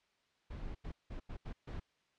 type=noise bursts at uneven times; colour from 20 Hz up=brown; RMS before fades=-43 dBFS; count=6; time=0.5-0.75 / 0.84-0.92 / 1.1-1.2 / 1.29-1.37 / 1.45-1.53 / 1.67-1.8 s; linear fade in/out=10 ms; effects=white hiss -75 dBFS RMS until 2.18 s + low-pass 4000 Hz 12 dB/octave